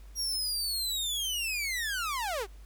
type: linear sweep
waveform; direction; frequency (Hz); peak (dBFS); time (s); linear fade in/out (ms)
sawtooth; down; 5680 to 349.2; -27; 0.15-2.47; 50
effects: added 50 Hz sine -46 dBFS peak until 2.65 s + pink hiss -62 dBFS RMS until 2.65 s